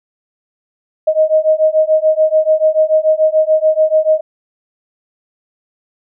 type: beating tone pair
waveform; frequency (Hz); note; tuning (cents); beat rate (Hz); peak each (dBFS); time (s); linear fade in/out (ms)
sine; 622.3 / 629.2; D#5 / D#5; 0 / +19; 6.9; -12; 1.07-4.21; 10
effects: none